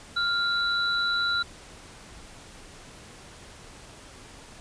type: tone pair together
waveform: sine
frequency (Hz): 1396.9 / 3956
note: F6 / B7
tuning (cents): 0 / +2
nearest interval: octave + tritone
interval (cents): 1802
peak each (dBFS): -25 / -27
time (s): 0.16-1.43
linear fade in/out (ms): 10
effects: pink hiss -47 dBFS RMS until 4.6 s + resampled to 22050 Hz